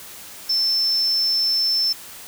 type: tone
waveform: triangle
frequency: 5310 Hz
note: E8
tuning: 12 cents sharp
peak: -14 dBFS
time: 0.49-1.93 s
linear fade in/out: 10 ms
effects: tanh soft clip ceiling -15 dBFS + white hiss -39 dBFS RMS until 2.27 s